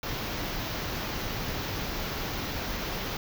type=band-stop noise; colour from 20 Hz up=pink; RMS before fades=-33 dBFS; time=0.03-3.17 s; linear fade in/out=2 ms; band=6200 to 13000 Hz; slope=48 dB/octave; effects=none